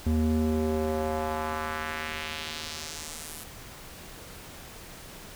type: tone with band-pass filter sweep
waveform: square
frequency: 78 Hz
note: D#2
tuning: 5 cents sharp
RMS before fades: -30 dBFS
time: 0.06-3.44 s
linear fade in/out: 5 ms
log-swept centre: 170 to 12000 Hz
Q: 1.4
effects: pink hiss -45 dBFS RMS until 5.35 s